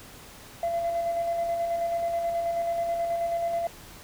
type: tone with tremolo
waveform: sine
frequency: 680 Hz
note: F5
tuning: 46 cents flat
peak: -22 dBFS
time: 0.63-3.67 s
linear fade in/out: 2 ms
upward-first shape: square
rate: 9.3 Hz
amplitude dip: 35%
effects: tanh soft clip ceiling -22 dBFS + pink hiss -47 dBFS RMS until 4.03 s